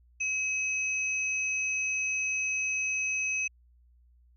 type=tone pair together; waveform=sine; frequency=2554 / 6085 Hz; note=D#7 / F#8; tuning=+45 / +48 cents; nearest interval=octave + minor third; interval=1503 cents; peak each=-28 / -36 dBFS; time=0.2-3.48 s; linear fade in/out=10 ms; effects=added 60 Hz sine -58 dBFS peak until 4.36 s